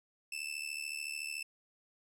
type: tone with amplitude modulation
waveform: sawtooth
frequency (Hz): 2645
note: E7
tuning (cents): +5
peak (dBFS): -31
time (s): 0.32-1.43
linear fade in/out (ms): 5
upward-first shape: sine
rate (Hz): 73.7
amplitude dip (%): 85
effects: low-pass 12000 Hz 12 dB/octave